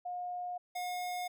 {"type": "tone pair in turn", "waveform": ["sine", "square"], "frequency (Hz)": [716, 719.7], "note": ["F5", "F#5"], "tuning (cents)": [43, -48], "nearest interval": "unison", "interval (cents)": 9, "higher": "second", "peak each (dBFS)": [-36, -36], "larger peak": "neither", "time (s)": [[0.05, 0.58], [0.75, 1.28]], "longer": "neither", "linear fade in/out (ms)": 10, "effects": []}